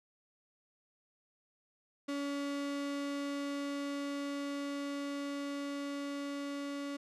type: tone with level ramp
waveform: 35% pulse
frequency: 283 Hz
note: C#4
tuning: 36 cents sharp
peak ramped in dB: -33 to -36 dBFS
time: 2.08-6.97 s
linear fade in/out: 10 ms
effects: low-pass 8000 Hz 12 dB/octave